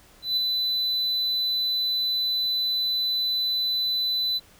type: tone with ADSR envelope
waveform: triangle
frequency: 4000 Hz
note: B7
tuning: 21 cents sharp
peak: -18 dBFS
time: 0.22-4.4 s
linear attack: 150 ms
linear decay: 7 ms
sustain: -3 dB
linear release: 33 ms
effects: pink hiss -54 dBFS RMS until 4.59 s